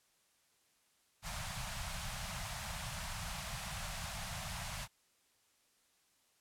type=band-stop noise; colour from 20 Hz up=pink; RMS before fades=-42 dBFS; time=1.22-4.88 s; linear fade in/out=50 ms; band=190 to 620 Hz; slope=48 dB/octave; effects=white hiss -73 dBFS RMS until 6.4 s + low-pass 11000 Hz 12 dB/octave